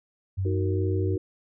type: tone with pitch glide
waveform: sine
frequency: 95.4 to 96.12 Hz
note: G2 to G2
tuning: -47 to -34 cents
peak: -24 dBFS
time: 0.37-1.17 s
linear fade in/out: 20 ms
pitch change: +13 cents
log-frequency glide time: 0.57-1.04 s
type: chord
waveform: sine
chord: D# minor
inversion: none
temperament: just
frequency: 311.1 / 373.4 / 466.7 Hz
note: D#4 / F#4 / A#4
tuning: 0 / +16 / +2 cents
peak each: -32 / -29 / -35 dBFS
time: 0.45-1.18 s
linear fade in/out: 5 ms
effects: none